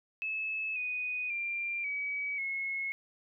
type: tone with pitch steps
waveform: sine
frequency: 2600 / 2487 / 2379 / 2275 / 2176 Hz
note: E7 / D#7 / D7 / C#7 / C#7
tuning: -24 / -1 / +22 / +44 / -33 cents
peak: -32 dBFS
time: 0.22-2.92 s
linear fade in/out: 0 ms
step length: 540 ms
effects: none